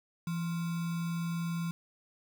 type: tone with sample-and-hold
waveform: sine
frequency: 168.7 Hz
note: E3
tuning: 40 cents sharp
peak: -31 dBFS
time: 0.27-1.71 s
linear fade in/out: 2 ms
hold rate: 1225 Hz
effects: none